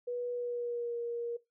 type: tone with pitch glide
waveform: sine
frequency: 487.3 to 471.8 Hz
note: B4 to A#4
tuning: -23 to +21 cents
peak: -33 dBFS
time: 0.07-1.37 s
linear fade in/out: 10 ms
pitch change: -56 cents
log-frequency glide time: 0.33-0.96 s
effects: noise-tail reverb RT60 0.2 s tail -19 dB re dry